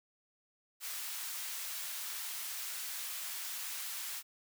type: high-pass noise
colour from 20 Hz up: white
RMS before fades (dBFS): -41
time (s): 0.8-4.23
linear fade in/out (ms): 50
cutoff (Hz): 1100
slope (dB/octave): 12
effects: none